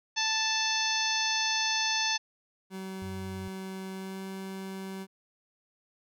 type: harmonic tone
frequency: 880 Hz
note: A5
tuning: in tune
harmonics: 1 / 2 / 3 / 4 / 5 / 6 / 7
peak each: -34 / -34 / -34 / -34 / -34 / -34 / -34 dBFS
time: 0.16-2.18 s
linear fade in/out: 20 ms
type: tone with pitch glide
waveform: 30% pulse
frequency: 190 to 191.65 Hz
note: F#3 to G3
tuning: +46 to -39 cents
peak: -34 dBFS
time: 2.7-5.07 s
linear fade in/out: 50 ms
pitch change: +15 cents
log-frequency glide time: 3.93-4.22 s
type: tone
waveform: sine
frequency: 92.5 Hz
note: F#2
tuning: in tune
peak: -39 dBFS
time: 3.02-3.48 s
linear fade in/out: 0 ms
effects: none